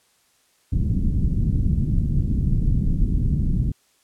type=low-pass noise; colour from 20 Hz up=pink; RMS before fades=-20 dBFS; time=0.72-3.72 s; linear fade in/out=10 ms; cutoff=220 Hz; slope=24 dB/octave; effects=white hiss -62 dBFS RMS until 4.03 s + low-pass 11000 Hz 12 dB/octave